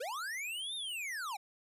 square linear two-way sweep, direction up then down, 441.2 to 3719 to 735 Hz, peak -38 dBFS, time 0-1.37 s, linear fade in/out 10 ms, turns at 0.75 s, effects resampled to 32000 Hz

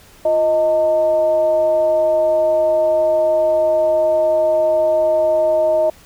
sine tone with frequency modulation, 626 Hz, D#5, 10 cents sharp, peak -12 dBFS, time 0.25-5.9 s, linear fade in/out 5 ms, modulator 277 Hz, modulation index 0.37, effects pink hiss -46 dBFS RMS until 6.05 s

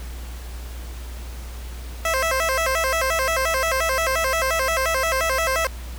15% pulse tone with vibrato, 587.3 Hz, D5, in tune, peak -13 dBFS, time 2.05-5.67 s, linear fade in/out 2 ms, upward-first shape square, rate 5.7 Hz, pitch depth 190 cents each way, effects added 60 Hz sine -31 dBFS peak until 5.98 s + pink hiss -42 dBFS RMS until 5.98 s

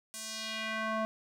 square tone with band-pass filter sweep, 220 Hz, A3, in tune, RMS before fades -36 dBFS, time 0.14-1.05 s, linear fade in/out 0 ms, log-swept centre 9000 to 830 Hz, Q 1.4, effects none

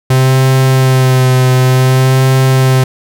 45% pulse tone with vibrato, 130 Hz, C3, 11 cents flat, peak -6 dBFS, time 0.1-2.84 s, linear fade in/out 5 ms, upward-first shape sine, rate 0.55 Hz, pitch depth 24 cents each way, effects none

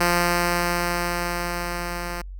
5% pulse tone with level ramp, 174.3 Hz, F3, 3 cents flat, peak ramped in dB -6 to -18 dBFS, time 0-2.22 s, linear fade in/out 10 ms, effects added 46 Hz sine -33 dBFS peak until 2.39 s + Opus 48 kbps

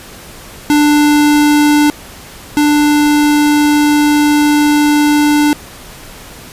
square tone pair in turn, 295.7 / 295.7 Hz, D4 / D4, +12 / +12 cents, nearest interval unison, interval 0 cents, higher neither, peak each -7 / -8 dBFS, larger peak first, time 0.7-1.9 / 2.57-5.53 s, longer second, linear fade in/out 0 ms, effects pink hiss -33 dBFS RMS until 6.52 s + resampled to 32000 Hz

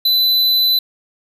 square tone, 4006 Hz, B7, 24 cents sharp, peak -12 dBFS, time 0.05-0.79 s, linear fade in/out 5 ms, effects none

